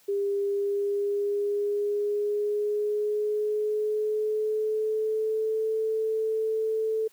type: tone with pitch glide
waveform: sine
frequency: 401.1 to 439.9 Hz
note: G4 to A4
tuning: +40 to 0 cents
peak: -24 dBFS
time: 0.08-7.08 s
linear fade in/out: 10 ms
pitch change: +160 cents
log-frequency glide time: 0.45-5.7 s
effects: white hiss -60 dBFS RMS until 7.12 s + high-pass 100 Hz 12 dB/octave